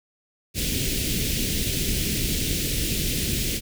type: band-stop noise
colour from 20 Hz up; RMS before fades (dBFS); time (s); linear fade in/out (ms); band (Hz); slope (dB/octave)
pink; -25; 0.54-3.61; 50; 400 to 2400; 24
effects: none